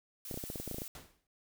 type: noise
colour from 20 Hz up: blue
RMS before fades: -45 dBFS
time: 0.25-0.88 s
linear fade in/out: 2 ms
type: clicks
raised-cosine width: 2 ms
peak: -27 dBFS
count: 12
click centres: 0.312 / 0.342 / 0.375 / 0.439 / 0.501 / 0.558 / 0.6 / 0.677 / 0.713 / 0.745 / 0.784 / 0.819 s
type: noise with exponential decay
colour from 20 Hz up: pink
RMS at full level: -46 dBFS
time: 0.95-1.27 s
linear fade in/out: 2 ms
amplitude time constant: 68 ms
effects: none